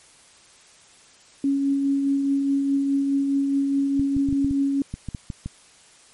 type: tone with tremolo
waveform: sine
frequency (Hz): 277.2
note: C#4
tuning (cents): 0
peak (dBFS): -17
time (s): 1.44-4.82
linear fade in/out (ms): 2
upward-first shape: triangle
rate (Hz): 4.8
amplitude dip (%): 35
type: clicks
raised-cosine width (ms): 5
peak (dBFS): -17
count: 11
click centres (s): 3.996 / 4.166 / 4.288 / 4.327 / 4.446 / 4.51 / 4.94 / 5.087 / 5.148 / 5.302 / 5.46
effects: white hiss -52 dBFS RMS until 6.13 s + MP3 48 kbps